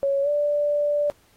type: tone with pitch glide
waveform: sine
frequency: 554.4 to 586 Hz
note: C#5 to D5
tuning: 0 to -4 cents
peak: -19 dBFS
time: 0.03-1.1 s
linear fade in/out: 0 ms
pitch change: +96 cents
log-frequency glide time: 0.22-0.29 s
effects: pink hiss -60 dBFS RMS until 1.36 s + AAC 48 kbps